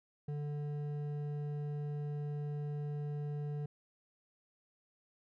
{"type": "tone with hard clipping", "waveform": "sine", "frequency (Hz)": 146.83, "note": "D3", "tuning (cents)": 0, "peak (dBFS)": -38, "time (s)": [0.28, 3.66], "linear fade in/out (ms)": 5, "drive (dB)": 8, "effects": []}